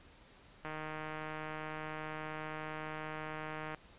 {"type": "click train", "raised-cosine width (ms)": 0.5, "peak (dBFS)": -27, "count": 481, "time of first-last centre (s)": [0.65, 3.747], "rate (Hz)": 155, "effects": ["pink hiss -60 dBFS RMS until 3.98 s", "resampled to 8000 Hz"]}